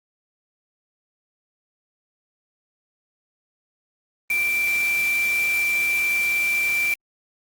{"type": "tone in noise", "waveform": "sine", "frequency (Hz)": 2349, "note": "D7", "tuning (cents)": 0, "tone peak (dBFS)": -19, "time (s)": [4.3, 6.94], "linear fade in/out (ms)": 2, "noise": "white", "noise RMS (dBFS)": -33, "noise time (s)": [4.3, 6.94], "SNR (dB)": 11, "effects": ["Opus 24 kbps"]}